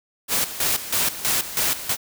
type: noise with tremolo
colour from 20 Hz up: white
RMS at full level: -21 dBFS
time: 0.28-1.97 s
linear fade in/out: 50 ms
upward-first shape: square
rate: 3.1 Hz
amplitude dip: 75%
effects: none